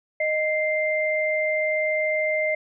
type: tone pair together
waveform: sine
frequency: 619.9 / 2093 Hz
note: D#5 / C7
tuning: -7 / 0 cents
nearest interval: octave + major sixth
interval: 2107 cents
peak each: -23 / -24 dBFS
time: 0.2-2.55 s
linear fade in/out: 5 ms
effects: none